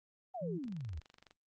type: exponential sweep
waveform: sine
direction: down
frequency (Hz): 784 to 69.2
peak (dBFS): -39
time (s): 0.34-1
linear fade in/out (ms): 10
type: tone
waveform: sine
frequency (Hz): 170.2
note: F3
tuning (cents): -44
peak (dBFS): -37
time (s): 0.41-0.59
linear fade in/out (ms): 20
type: click train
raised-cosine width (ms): 0.2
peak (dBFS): -39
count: 17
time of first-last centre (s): 0.64-1.309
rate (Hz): 23.9
effects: Opus 32 kbps